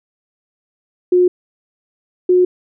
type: tone pair in turn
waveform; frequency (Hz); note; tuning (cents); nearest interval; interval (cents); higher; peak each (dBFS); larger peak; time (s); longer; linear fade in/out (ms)
sine; 360 / 362.5; F#4 / F#4; -47 / -35; unison; 12; second; -8; neither; 1.12-1.28 / 2.29-2.45; neither; 5
effects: none